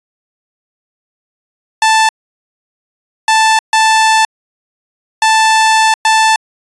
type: tone bursts at uneven times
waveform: sawtooth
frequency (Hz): 881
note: A5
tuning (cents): +2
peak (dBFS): -3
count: 5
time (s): 1.82-2.09 / 3.28-3.59 / 3.73-4.25 / 5.22-5.94 / 6.05-6.36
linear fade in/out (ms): 2
effects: resampled to 22050 Hz